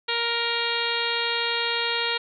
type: harmonic tone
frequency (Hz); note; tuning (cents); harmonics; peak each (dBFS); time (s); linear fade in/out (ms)
468.3; A#4; +8; 1 / 2 / 3 / 4 / 5 / 6 / 7 / 8 / 9; -32 / -32 / -32 / -32 / -32 / -32 / -32 / -32 / -32; 0.08-2.18; 10
effects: none